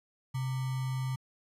sine tone with sample-and-hold, 130.4 Hz, C3, 5 cents flat, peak -30 dBFS, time 0.34-1.16 s, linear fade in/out 10 ms, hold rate 1050 Hz, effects resampled to 32000 Hz

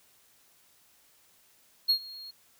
triangle tone with ADSR envelope, 4277 Hz, C8, 37 cents sharp, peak -18 dBFS, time 1.88-2.31 s, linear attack 19 ms, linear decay 84 ms, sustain -22 dB, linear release 8 ms, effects white hiss -63 dBFS RMS until 2.59 s

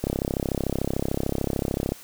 click train, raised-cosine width 2 ms, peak -11 dBFS, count 64, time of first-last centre 0.04-1.921 s, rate 33.5 Hz, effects white hiss -46 dBFS RMS until 2.03 s

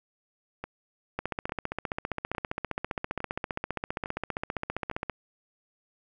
two click trains, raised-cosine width 0.5 ms, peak -20 / -15 dBFS, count 6 / 60, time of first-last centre 0.64-4.914 / 1.19-5.097 s, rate 1.17 / 15.1 Hz, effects none

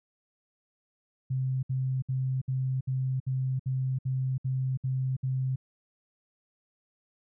sine tone bursts, 130.7 Hz, C3, 1 cent flat, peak -26 dBFS, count 11, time 1.3-5.56 s, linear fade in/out 10 ms, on 330 ms, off 63 ms, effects none

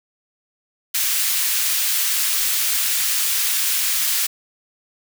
white high-pass noise, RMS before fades -20 dBFS, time 0.94-4.27 s, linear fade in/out 10 ms, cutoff 1800 Hz, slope 12 dB/octave, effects none

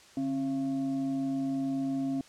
sine tone with frequency modulation, 269.3 Hz, C#4, 50 cents flat, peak -28 dBFS, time 0.17-2.21 s, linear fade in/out 2 ms, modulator 413 Hz, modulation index 0.4, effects white hiss -55 dBFS RMS until 2.28 s + low-pass 7000 Hz 12 dB/octave

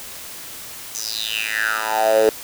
10% pulse tone with high-pass filter sweep, 110 Hz, A2, in tune, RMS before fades -20 dBFS, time 0.95-2.29 s, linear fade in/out 0 ms, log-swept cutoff 6400 to 430 Hz, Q 6.5, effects white hiss -35 dBFS RMS until 2.43 s

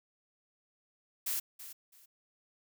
blue noise with echo, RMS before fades -34 dBFS, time 1.26-1.4 s, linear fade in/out 10 ms, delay 330 ms, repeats 2, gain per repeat -13 dB, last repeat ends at 2.06 s, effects none

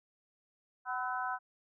harmonic tone with a mistuned harmonic, 251.1 Hz, B3, 29 cents sharp, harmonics 3 / 4 / 5 / 6, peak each -38 / -38 / -40 / -39 dBFS, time 0.85-1.39 s, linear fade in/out 50 ms, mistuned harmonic 5, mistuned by +55 cents, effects none

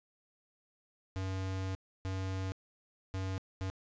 square tone bursts at uneven times, 94.9 Hz, F#2, 44 cents sharp, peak -35 dBFS, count 4, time 1.16-1.75 / 2.05-2.52 / 3.14-3.38 / 3.61-3.7 s, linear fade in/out 0 ms, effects resampled to 16000 Hz + 12-bit

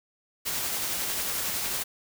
white noise with tremolo, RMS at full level -29 dBFS, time 0.45-1.84 s, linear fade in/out 20 ms, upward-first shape triangle, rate 11 Hz, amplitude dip 25%, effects none

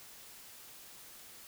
silence, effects white hiss -53 dBFS RMS until 1.47 s

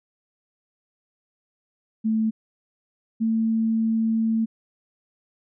sine tone pair in turn, 220.4 / 223.9 Hz, A3 / A3, +3 / +30 cents, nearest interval unison, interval 27 cents, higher second, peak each -19 dBFS, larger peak neither, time 2.04-2.31 / 3.2-4.46 s, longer second, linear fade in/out 20 ms, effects none

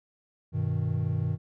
triangle chord, G augmented, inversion none, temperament equal with one note detuned, 98 / 123.47 / 156.28 Hz, G2 / B2 / D#3, 0 / 0 / +8 cents, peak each -28 dBFS, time 0.52-1.38 s, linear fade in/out 50 ms, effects none

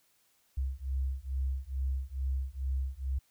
sine beating tone pair, 65.41 / 67.71 Hz, C2 / C#2, 0 / -40 cents, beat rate 2.3 Hz, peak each -33 / -33 dBFS, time 0.57-3.19 s, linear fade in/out 10 ms, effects tanh soft clip ceiling -23 dBFS + white hiss -70 dBFS RMS until 3.3 s

